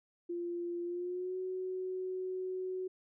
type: tone with pitch glide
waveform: sine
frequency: 346.6 to 371.5 Hz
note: F4 to F#4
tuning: -13 to +7 cents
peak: -35 dBFS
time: 0.29-2.88 s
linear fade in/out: 10 ms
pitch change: +120 cents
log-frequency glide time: 0.84-1.37 s
effects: none